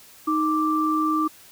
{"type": "tone pair together", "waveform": "sine", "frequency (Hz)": [311.6, 1174.7], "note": ["D#4", "D6"], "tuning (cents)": [3, 0], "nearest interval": "octave + major seventh", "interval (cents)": 2297, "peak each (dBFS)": -22, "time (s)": [0.27, 1.28], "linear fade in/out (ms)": 10, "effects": ["white hiss -49 dBFS RMS until 1.51 s"]}